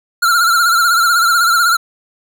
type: tone with vibrato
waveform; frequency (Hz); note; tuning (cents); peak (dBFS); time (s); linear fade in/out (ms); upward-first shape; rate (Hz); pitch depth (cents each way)
square; 1384; F6; -16; -10; 0.22-1.77; 10; sine; 16; 73
effects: none